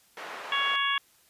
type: band-pass noise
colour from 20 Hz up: white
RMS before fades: -40 dBFS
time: 0.17-0.76 s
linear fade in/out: 2 ms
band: 520 to 1600 Hz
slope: 12 dB/octave
type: harmonic tone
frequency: 558 Hz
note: C#5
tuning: 11 cents sharp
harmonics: 2 / 3 / 4 / 5 / 6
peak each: -29 / -30 / -33 / -32 / -31 dBFS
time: 0.52-0.98 s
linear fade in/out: 2 ms
effects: white hiss -62 dBFS RMS until 1.29 s + resampled to 32000 Hz